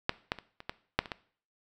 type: clicks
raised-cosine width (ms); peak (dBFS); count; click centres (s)
0.3; -9 / -12 / -26 / -28 / -17 / -7 / -25 / -18; 8; 0.094 / 0.319 / 0.387 / 0.604 / 0.695 / 0.99 / 1.058 / 1.118
effects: noise-tail reverb RT60 0.5 s tail -19 dB re dry